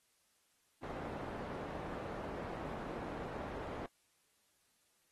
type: low-pass noise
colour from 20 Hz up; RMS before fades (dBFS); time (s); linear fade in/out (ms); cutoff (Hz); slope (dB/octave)
white; -44; 0.83-3.86; 2; 750; 12
effects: white hiss -75 dBFS RMS until 5.11 s + AAC 32 kbps